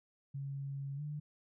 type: tone with pitch glide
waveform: sine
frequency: 138.59 to 148.54 Hz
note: C#3 to D3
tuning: 0 to +20 cents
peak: -38 dBFS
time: 0.34-1.2 s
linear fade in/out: 10 ms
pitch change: +120 cents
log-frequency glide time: 0.96-1.01 s
effects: none